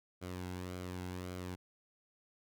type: tone with flanger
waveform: sawtooth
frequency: 90.7 Hz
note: F#2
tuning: 34 cents flat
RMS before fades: -43 dBFS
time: 0.21-1.56 s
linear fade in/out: 20 ms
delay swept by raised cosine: 1.1 to 1.7 ms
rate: 1.8 Hz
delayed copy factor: -0.5
effects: none